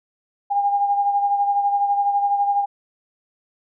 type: beating tone pair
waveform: sine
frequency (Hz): 807 / 819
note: G#5 / G#5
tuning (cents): -50 / -24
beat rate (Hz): 12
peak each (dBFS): -17 / -26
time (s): 0.5-2.66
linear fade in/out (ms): 20
effects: none